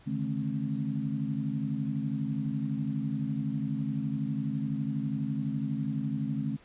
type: tone cluster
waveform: sine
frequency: 142.7 / 154.7 / 215 / 268.4 Hz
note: D3 / D#3 / A3 / C4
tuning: -49 / -10 / -40 / +44 cents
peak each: -34 / -36 / -33 / -35 dBFS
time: 0.06-6.57 s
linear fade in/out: 20 ms
effects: pink hiss -58 dBFS RMS until 6.64 s + resampled to 8000 Hz